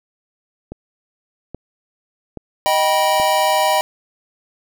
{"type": "click train", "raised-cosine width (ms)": 2, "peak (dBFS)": -16, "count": 4, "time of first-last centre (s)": [0.72, 3.199], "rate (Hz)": 1.21}
{"type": "chord", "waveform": "square", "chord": "Eb augmented", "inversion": "none", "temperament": "just", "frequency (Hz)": [622.3, 777.8, 972.3], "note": ["Eb5", "G5", "B5"], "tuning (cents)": [0, -14, -27], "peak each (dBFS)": -19, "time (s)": [2.66, 3.81], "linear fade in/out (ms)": 0}
{"effects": []}